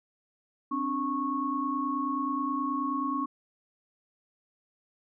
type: tone cluster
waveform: sine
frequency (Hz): 262.2 / 291.6 / 1101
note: C4 / D4 / C#6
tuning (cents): +4 / -12 / -12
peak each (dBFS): -33 / -33 / -30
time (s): 0.71-3.26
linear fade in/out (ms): 10
effects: none